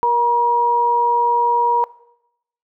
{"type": "tone pair together", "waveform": "sine", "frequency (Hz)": [472.4, 955], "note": ["A#4", "A#5"], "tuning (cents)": [23, 42], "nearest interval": "octave", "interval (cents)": 1219, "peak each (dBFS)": [-22, -13], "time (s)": [0.03, 1.84], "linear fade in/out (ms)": 0, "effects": ["noise-tail reverb RT60 0.8 s tail -20 dB re dry"]}